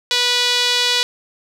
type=tone with band-pass filter; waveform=sawtooth; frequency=490 Hz; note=B4; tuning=14 cents flat; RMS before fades=-17 dBFS; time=0.11-1.03 s; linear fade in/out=0 ms; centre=3900 Hz; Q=2.4; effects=none